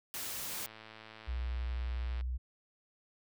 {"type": "noise", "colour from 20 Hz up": "white", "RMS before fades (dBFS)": -40, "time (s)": [0.14, 0.66], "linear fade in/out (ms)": 0}
{"type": "click train", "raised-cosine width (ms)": 0.3, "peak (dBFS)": -34, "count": 188, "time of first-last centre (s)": [0.51, 2.21], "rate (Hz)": 110}
{"type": "tone with vibrato", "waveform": "sine", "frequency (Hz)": 62.4, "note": "B1", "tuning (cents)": 19, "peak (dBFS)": -33, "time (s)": [1.27, 2.38], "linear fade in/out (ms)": 20, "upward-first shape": "triangle", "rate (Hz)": 12, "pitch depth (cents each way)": 22}
{"effects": []}